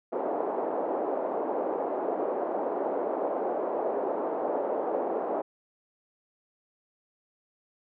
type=band-pass noise; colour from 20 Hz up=white; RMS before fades=-30 dBFS; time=0.12-5.42 s; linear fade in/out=10 ms; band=320 to 740 Hz; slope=24 dB/octave; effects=none